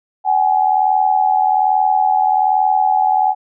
sine tone pair together, 758 / 839.2 Hz, F#5 / G#5, +42 / +18 cents, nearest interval major second, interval 176 cents, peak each -14 / -14 dBFS, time 0.24-3.35 s, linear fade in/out 50 ms, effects none

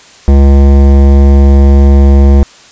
sine tone with hard clipping, 69.3 Hz, C#2, in tune, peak -3 dBFS, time 0.28-2.43 s, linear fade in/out 0 ms, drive 16 dB, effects white hiss -37 dBFS RMS until 2.71 s + resampled to 16000 Hz

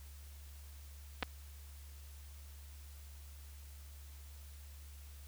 clicks, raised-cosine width 0.3 ms, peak -19 dBFS, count 2, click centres 1.226 / 1.23 s, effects added 71 Hz sine -50 dBFS peak until 5.27 s + white hiss -61 dBFS RMS until 5.27 s

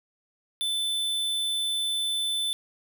square tone, 3520 Hz, A7, in tune, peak -26 dBFS, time 0.61-2.53 s, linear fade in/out 0 ms, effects none

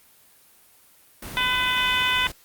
pink noise, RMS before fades -36 dBFS, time 1.22-2.32 s, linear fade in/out 5 ms
harmonic tone, 503 Hz, B4, 32 cents sharp, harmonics 2 / 3 / 4 / 5 / 6 / 7, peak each -27 / -27 / -27 / -27 / -27 / -27 dBFS, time 1.37-2.27 s, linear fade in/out 0 ms
effects white hiss -55 dBFS RMS until 2.44 s + Opus 32 kbps

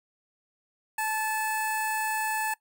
15% pulse tone with notch filter, 870 Hz, A5, 20 cents flat, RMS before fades -29 dBFS, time 0.98-2.54 s, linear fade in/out 5 ms, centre 3600 Hz, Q 1, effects noise-tail reverb RT60 0.1 s tail -20 dB re dry

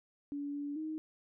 sine tone with pitch steps, 286.3 / 287.9 / 312.7 Hz, D4 / D4 / D#4, -44 / -34 / +9 cents, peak -36 dBFS, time 0.32-0.98 s, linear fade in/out 0 ms, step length 220 ms, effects none

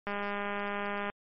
click train, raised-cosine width 0.5 ms, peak -20 dBFS, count 210, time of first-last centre 0.07-1.1 s, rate 203 Hz, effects MP3 32 kbps

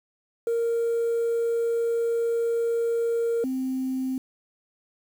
sine tone pair in turn, 464.4 / 260.6 Hz, A#4 / C4, -7 / -7 cents, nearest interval minor seventh, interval 1000 cents, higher first, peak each -20 / -24 dBFS, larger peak first, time 0.47-3.44 / 3.44-4.18 s, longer first, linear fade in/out 2 ms, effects tanh soft clip ceiling -20 dBFS + 8-bit

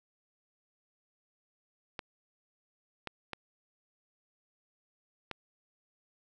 clicks, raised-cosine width 0.3 ms, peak -21 dBFS, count 4, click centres 1.992 / 3.073 / 3.333 / 5.313 s, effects none

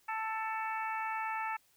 harmonic tone with a mistuned harmonic, 441.4 Hz, A4, 5 cents sharp, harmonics 2 / 3 / 4 / 5 / 6, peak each -36 / -40 / -42 / -44 / -46 dBFS, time 0.08-1.57 s, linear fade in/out 10 ms, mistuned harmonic 5, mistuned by +22 cents, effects white hiss -69 dBFS RMS until 1.76 s

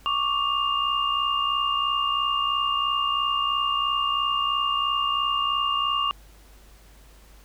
sine tone cluster, 1110 / 1173 / 2809 Hz, C#6 / D6 / F7, +2 / -2 / +9 cents, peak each -26 dBFS, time 0.06-6.11 s, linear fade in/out 0 ms, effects added 50 Hz sine -49 dBFS peak until 7.44 s + pink hiss -55 dBFS RMS until 7.44 s

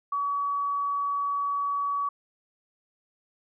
sine tone, 1135 Hz, C#6, 41 cents sharp, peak -25 dBFS, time 0.12-2.09 s, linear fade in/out 5 ms, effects none

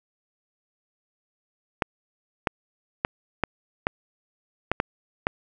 clicks, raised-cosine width 0.5 ms, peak -6 dBFS, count 8, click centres 1.822 / 2.472 / 3.049 / 3.437 / 3.869 / 4.716 / 4.801 / 5.269 s, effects none

